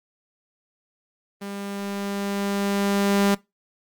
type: tone with level ramp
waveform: sawtooth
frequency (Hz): 200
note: G3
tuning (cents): +35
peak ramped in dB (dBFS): -28 to -13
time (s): 1.41-3.35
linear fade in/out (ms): 10
effects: noise-tail reverb RT60 0.2 s tail -21 dB re dry + Opus 32 kbps